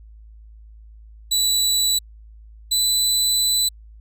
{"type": "tone pair in turn", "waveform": "25% pulse", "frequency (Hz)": [3951, 3988], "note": ["B7", "B7"], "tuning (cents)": [0, 16], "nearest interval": "unison", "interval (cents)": 16, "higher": "second", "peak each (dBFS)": -13, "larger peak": "neither", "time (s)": [[1.31, 1.99], [2.71, 3.69]], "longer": "second", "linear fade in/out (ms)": 10, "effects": ["added 54 Hz sine -41 dBFS peak until 4 s"]}